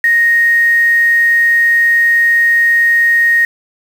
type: tone with quantisation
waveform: sine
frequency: 1864.7 Hz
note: A#6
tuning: in tune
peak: -7 dBFS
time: 0.04-3.45 s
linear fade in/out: 2 ms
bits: 5
effects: none